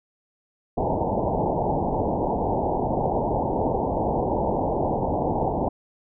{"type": "low-pass noise", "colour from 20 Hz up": "white", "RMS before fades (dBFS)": -24, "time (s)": [0.77, 5.69], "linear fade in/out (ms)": 10, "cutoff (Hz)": 920, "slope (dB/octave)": 96, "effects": []}